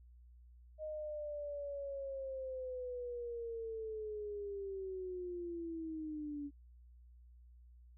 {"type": "linear sweep", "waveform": "sine", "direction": "down", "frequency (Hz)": [622, 283.5], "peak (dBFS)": -40, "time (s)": [0.78, 6.51], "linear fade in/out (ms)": 50, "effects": ["added 60 Hz sine -57 dBFS peak until 7.97 s"]}